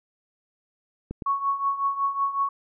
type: clicks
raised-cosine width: 3 ms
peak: -19 dBFS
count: 2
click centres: 1.11 / 1.222 s
type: tone with tremolo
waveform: sine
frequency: 1108.7 Hz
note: C#6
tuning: in tune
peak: -19 dBFS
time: 1.26-2.49 s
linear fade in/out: 5 ms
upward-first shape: triangle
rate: 5.4 Hz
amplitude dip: 80%
effects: none